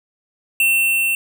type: tone with level ramp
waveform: square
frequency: 2700 Hz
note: E7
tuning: 41 cents sharp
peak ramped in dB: -13 to -17 dBFS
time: 0.6-1.15 s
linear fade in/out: 2 ms
effects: none